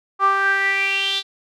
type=tone with band-pass filter sweep; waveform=sawtooth; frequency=392 Hz; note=G4; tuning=in tune; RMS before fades=-19 dBFS; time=0.19-1.23 s; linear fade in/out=50 ms; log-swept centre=1100 to 3800 Hz; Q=7.2; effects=none